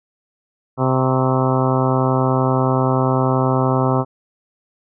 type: harmonic tone with a mistuned harmonic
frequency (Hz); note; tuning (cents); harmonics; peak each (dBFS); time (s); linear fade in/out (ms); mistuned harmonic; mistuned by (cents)
130.4; C3; -5; 1 / 2 / 3 / 4 / 5 / 6 / 7 / 8 / 9 / 10; -18 / -21 / -23 / -24 / -25 / -26 / -26 / -27 / -28 / -28; 0.77-4.05; 50; 9; -50
effects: none